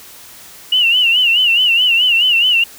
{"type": "tone with vibrato", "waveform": "sine", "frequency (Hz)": 2859, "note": "F7", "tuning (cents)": 40, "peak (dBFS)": -9, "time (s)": [0.72, 2.64], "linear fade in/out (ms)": 5, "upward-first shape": "sine", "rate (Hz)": 4.7, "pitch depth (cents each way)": 110, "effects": ["white hiss -38 dBFS RMS until 2.78 s"]}